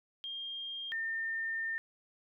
sine tone pair in turn, 3213 / 1810 Hz, G7 / A6, +42 / +48 cents, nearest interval minor seventh, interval 994 cents, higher first, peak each -38 / -33 dBFS, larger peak second, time 0.24-0.92 / 0.92-1.78 s, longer second, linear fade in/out 0 ms, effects none

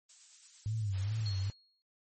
violet noise with tremolo, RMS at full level -47 dBFS, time 0.09-0.99 s, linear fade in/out 5 ms, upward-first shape sine, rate 8.7 Hz, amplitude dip 25%
sine tone with vibrato, 102.9 Hz, G#2, 16 cents flat, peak -31 dBFS, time 0.66-1.5 s, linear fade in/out 0 ms, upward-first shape sine, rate 2.4 Hz, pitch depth 140 cents each way
white noise, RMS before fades -49 dBFS, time 0.91-1.53 s, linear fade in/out 50 ms
sine tone with exponential decay, 4300 Hz, C8, 47 cents sharp, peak -38 dBFS, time 1.26-1.82 s, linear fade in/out 0 ms, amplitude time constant 120 ms
effects MP3 32 kbps

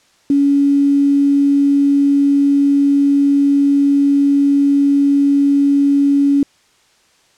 sine tone with quantisation, 281.6 Hz, C#4, 27 cents sharp, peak -9 dBFS, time 0.3-6.43 s, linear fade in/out 2 ms, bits 6, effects white hiss -54 dBFS RMS until 7.37 s + low-pass 7000 Hz 12 dB/octave

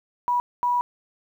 sine tone bursts at uneven times, 975 Hz, B5, 23 cents flat, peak -19 dBFS, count 2, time 0.28-0.4 / 0.63-0.81 s, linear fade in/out 0 ms, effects 9-bit

